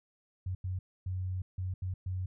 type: tone bursts at uneven times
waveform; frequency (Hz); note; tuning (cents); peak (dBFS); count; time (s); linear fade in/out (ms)
sine; 92.5; F#2; 0; -32; 6; 0.46-0.55 / 0.64-0.79 / 1.06-1.42 / 1.58-1.74 / 1.82-1.94 / 2.06-2.26; 5
effects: none